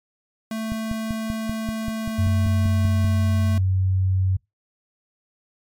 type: tone with pitch glide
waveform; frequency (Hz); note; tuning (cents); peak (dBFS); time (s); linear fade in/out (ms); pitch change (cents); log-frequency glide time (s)
square; 221.4 to 220; A3 to A3; +11 to 0; -26; 0.51-3.58; 2; -11; 1.88-3.14
type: click train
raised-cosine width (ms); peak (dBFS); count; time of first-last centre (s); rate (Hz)
5; -16; 13; 0.72-3.046; 5.16
type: tone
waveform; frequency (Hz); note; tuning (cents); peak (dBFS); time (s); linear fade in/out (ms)
sine; 94.1; F#2; +30; -17; 2.18-4.37; 10
effects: noise-tail reverb RT60 0.2 s tail -25 dB re dry + MP3 96 kbps